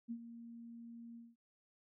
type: tone with ADSR envelope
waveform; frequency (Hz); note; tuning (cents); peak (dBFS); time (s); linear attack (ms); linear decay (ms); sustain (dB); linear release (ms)
sine; 233.1; A#3; 0; -38; 0.08-1.36; 31; 68; -11; 200
effects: none